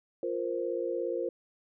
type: chord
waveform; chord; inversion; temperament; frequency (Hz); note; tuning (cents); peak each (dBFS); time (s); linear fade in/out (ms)
sine; F suspended fourth; none; equal; 349.2 / 466.2 / 523.3; F4 / Bb4 / C5; 0 / 0 / 0; -34; 0.23-1.29; 2
effects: none